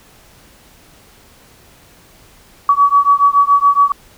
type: beating tone pair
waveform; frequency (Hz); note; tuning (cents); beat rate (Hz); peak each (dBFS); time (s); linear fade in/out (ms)
sine; 1133 / 1140.1; C#6 / C#6; +37 / +48; 7.1; -11; 2.69-3.92; 2
effects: pink hiss -46 dBFS RMS until 4.17 s